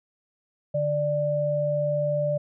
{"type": "tone pair together", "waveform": "sine", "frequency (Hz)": [147.6, 590.4], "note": ["D3", "D5"], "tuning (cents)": [9, 9], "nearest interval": "2 octaves", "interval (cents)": 2400, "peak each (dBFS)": [-28, -23], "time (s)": [0.74, 2.38], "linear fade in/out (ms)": 10, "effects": []}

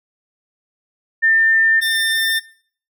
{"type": "tone pair in turn", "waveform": ["sine", "25% pulse"], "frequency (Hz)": [1798, 1798], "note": ["A6", "A6"], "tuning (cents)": [37, 37], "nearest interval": "unison", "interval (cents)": 0, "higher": "neither", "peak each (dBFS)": [-11, -12], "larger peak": "first", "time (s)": [[1.22, 1.81], [1.81, 2.4]], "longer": "neither", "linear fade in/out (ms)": 20, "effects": ["noise-tail reverb RT60 0.5 s tail -18 dB re dry"]}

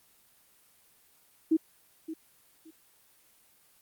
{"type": "tone with echo", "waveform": "sine", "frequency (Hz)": 320, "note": "D#4", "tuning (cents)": 49, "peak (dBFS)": -20, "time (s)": [1.51, 1.57], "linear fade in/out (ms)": 10, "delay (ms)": 570, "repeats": 2, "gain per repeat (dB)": -14, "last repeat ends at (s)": 2.71, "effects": ["white hiss -63 dBFS RMS until 3.81 s", "Opus 24 kbps"]}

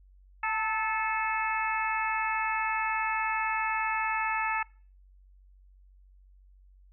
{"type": "harmonic tone with a mistuned harmonic", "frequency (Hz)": 435.2, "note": "A4", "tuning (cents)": -19, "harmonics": [2, 3, 4, 5, 6], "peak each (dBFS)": [-31, -33, -34, -35, -36], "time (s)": [0.43, 4.63], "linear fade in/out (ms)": 5, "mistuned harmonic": 2, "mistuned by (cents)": 35, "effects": ["noise-tail reverb RT60 0.4 s tail -23 dB re dry", "added 47 Hz sine -54 dBFS peak until 6.92 s"]}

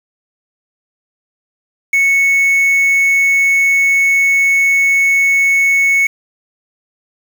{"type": "tone with quantisation", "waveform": "triangle", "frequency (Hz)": 2209, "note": "C#7", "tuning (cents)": -7, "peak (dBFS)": -7, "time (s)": [1.93, 6.07], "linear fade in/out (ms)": 5, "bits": 5, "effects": []}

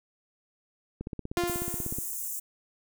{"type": "click train", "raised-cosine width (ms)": 3, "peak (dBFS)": -22, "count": 17, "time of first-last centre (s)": [1.01, 1.986], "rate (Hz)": 16.4}
{"type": "tone with exponential decay", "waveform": "sawtooth", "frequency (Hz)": 349.2, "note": "F4", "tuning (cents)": 0, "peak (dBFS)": -20, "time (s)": [1.37, 2.16], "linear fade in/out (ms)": 1, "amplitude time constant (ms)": 170}
{"type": "high-pass noise", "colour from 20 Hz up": "white", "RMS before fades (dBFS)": -35, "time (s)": [1.47, 2.4], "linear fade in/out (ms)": 10, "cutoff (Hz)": 6500, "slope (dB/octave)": 48}
{"effects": []}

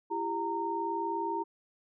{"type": "tone cluster", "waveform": "sine", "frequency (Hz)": [338.3, 398.2, 922], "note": ["E4", "G4", "A#5"], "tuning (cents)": [45, 27, -19], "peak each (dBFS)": [-36, -37, -32], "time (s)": [0.1, 1.44], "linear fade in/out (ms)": 20, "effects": []}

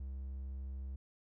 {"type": "tone", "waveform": "triangle", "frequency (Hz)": 66.6, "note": "C2", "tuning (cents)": 31, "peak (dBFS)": -38, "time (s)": [0, 0.96], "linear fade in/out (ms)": 5, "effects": []}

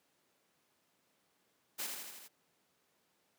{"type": "noise with echo", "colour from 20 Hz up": "white", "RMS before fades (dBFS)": -39, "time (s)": [1.78, 1.88], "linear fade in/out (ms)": 20, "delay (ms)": 81, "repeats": 5, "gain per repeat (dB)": -3, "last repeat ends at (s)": 2.285, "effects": ["pink hiss -75 dBFS RMS until 3.38 s", "high-pass 200 Hz 12 dB/octave"]}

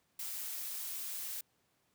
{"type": "noise", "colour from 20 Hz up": "blue", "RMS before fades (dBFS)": -41, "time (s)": [0.19, 1.41], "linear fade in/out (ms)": 5, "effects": ["pink hiss -75 dBFS RMS until 1.94 s", "high-pass 100 Hz 12 dB/octave"]}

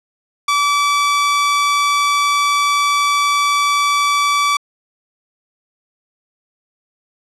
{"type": "tone", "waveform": "sawtooth", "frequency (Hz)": 1153, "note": "D6", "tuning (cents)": -32, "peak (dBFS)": -9, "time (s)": [0.48, 4.57], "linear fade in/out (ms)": 5, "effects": ["low-pass 8000 Hz 12 dB/octave"]}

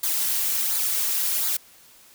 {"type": "noise with flanger", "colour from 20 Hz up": "blue", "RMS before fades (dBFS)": -24, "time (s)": [0.03, 1.57], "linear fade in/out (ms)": 5, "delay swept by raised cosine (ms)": [0.35, 4.05], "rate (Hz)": 1.4, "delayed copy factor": -0.55, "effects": ["white hiss -52 dBFS RMS until 2.14 s"]}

